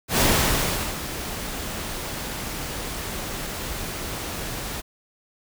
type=noise with ADSR envelope; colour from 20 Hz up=pink; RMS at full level=-18 dBFS; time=0.08-4.82 s; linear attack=110 ms; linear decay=760 ms; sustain=-13 dB; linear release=25 ms; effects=none